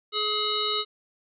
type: harmonic tone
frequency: 422.5 Hz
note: G#4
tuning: 30 cents sharp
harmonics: 1 / 3 / 5 / 7 / 9 / 10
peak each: -32 / -30 / -39 / -32 / -29 / -33 dBFS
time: 0.12-0.85 s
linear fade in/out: 50 ms
effects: none